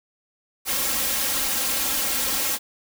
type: noise with comb filter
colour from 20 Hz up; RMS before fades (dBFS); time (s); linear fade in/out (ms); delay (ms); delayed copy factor
white; -24; 0.65-2.59; 50; 3.7; +0.95
effects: none